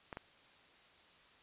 clicks, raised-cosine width 0.5 ms, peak -28 dBFS, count 2, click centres 0.128 / 0.171 s, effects white hiss -63 dBFS RMS until 1.42 s + resampled to 8000 Hz

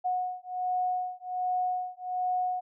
sine beating tone pair, 730 / 731.3 Hz, F#5 / F#5, -24 / -20 cents, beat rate 1.3 Hz, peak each -31 dBFS, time 0.04-2.61 s, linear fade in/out 20 ms, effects none

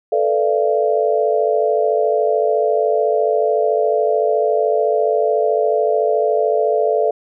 sine chord, B half-diminished seventh, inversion third, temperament equal with one note detuned, 440 / 493.9 / 587.3 / 682.9 Hz, A4 / B4 / D5 / F5, 0 / 0 / 0 / -39 cents, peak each -17 / -23 / -19 / -19 dBFS, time 0.12-7.11 s, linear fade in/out 5 ms, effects none

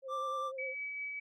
sine tone with vibrato, 528 Hz, C5, 16 cents sharp, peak -40 dBFS, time 0.02-0.75 s, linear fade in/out 50 ms, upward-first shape sine, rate 10 Hz, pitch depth 36 cents each way
triangle tone, 1178 Hz, D6, 5 cents sharp, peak -33 dBFS, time 0.08-0.52 s, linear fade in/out 50 ms
sine tone with tremolo, 2284 Hz, D7, 49 cents flat, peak -36 dBFS, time 0.58-1.2 s, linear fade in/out 10 ms, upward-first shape triangle, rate 5 Hz, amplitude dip 30%
effects none

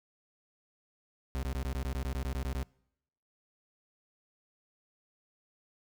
40% pulse tone bursts, 65.41 Hz, C2, in tune, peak -31 dBFS, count 13, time 1.35-2.63 s, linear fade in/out 0 ms, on 80 ms, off 20 ms, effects noise-tail reverb RT60 0.8 s tail -25 dB re dry

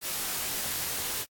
white noise with comb filter, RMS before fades -32 dBFS, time 0.01-1.26 s, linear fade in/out 50 ms, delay 20 ms, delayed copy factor -1, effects AAC 64 kbps

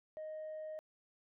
sine tone, 622.3 Hz, D#5, in tune, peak -40 dBFS, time 0.17-0.79 s, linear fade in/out 0 ms, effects tanh soft clip ceiling -40 dBFS

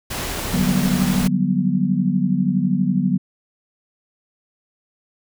pink noise, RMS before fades -26 dBFS, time 0.1-1.28 s, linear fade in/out 10 ms
sine chord, G major seventh, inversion second, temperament just, 147 / 183.75 / 196 / 245 Hz, D3 / F#3 / G3 / B3, +2 / -12 / 0 / -14 cents, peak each -25 / -19 / -22 / -22 dBFS, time 0.53-3.18 s, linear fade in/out 10 ms
effects none

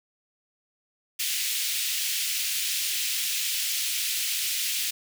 pink high-pass noise, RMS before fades -28 dBFS, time 1.19-4.91 s, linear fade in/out 10 ms, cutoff 2500 Hz, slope 24 dB/octave, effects none

